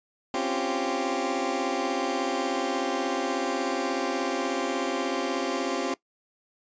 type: tone cluster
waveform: 20% pulse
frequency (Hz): 260.7 / 277.2 / 345.8 / 391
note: C4 / C#4 / F4 / G4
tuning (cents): -6 / 0 / -17 / -4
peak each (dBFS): -27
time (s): 0.34-5.94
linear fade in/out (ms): 2
effects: noise-tail reverb RT60 0.1 s tail -19 dB re dry + resampled to 16000 Hz